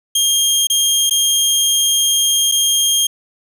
20% pulse tone with dropouts, 3222 Hz, G7, 47 cents sharp, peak -7 dBFS, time 0.15-3.07 s, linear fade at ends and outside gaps 5 ms, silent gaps 0.671-0.699 / 1.097-1.108 / 2.516-2.52 s, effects none

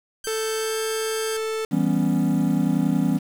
5% pulse tone with pitch glide, 1566 to 1590.6 Hz, G6 to G6, -2 to +25 cents, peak -18 dBFS, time 0.24-1.37 s, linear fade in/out 5 ms, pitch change +27 cents, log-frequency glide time 0.58-0.78 s
45% pulse tone, 440.5 Hz, A4, 2 cents sharp, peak -24 dBFS, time 0.27-1.65 s, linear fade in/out 2 ms
triangle chord, C# half-diminished seventh, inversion first, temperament equal, 164.81 / 196 / 246.9 / 277.2 Hz, E3 / G3 / B3 / C#4, 0 / 0 / 0 / 0 cents, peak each -22 dBFS, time 1.71-3.19 s, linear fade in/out 20 ms
effects low-pass 11000 Hz 12 dB/octave + 7-bit

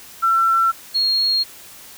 sine tone pair in turn, 1347 / 4276 Hz, E6 / C8, +37 / +37 cents, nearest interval octave + minor sixth, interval 2000 cents, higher second, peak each -13 / -15 dBFS, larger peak first, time 0.22-0.72 / 0.94-1.44 s, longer neither, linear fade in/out 20 ms, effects white hiss -41 dBFS RMS until 1.97 s

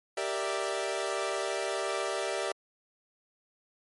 sawtooth chord, E half-diminished seventh, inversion first, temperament equal, 392 / 466.2 / 587.3 / 659.3 Hz, G4 / Bb4 / D5 / E5, 0 / 0 / 0 / 0 cents, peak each -31 / -34 / -31 / -32 dBFS, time 0.17-2.52 s, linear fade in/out 5 ms, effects MP3 48 kbps

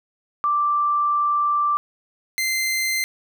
sine / sawtooth tone pair in turn, 1174.7 / 2079 Hz, D6 / C7, 0 / -12 cents, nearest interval minor seventh, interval 988 cents, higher second, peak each -17 dBFS, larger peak neither, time 0.44-1.77 / 2.38-3.04 s, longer first, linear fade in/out 0 ms, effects none

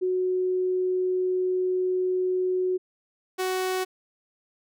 sine / sawtooth tone pair in turn, 368.2 / 372.5 Hz, F#4 / F#4, -8 / +12 cents, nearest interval unison, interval 20 cents, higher second, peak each -22 / -21 dBFS, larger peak second, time 0.01-2.78 / 3.38-3.85 s, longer first, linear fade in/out 20 ms, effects none

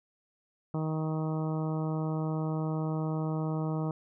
harmonic tone, 157.2 Hz, D#3, 18 cents sharp, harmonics 1 / 2 / 3 / 4 / 5 / 6 / 7 / 8, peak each -30 / -36 / -40 / -42 / -44 / -46 / -47 / -48 dBFS, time 0.74-3.91 s, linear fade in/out 2 ms, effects none

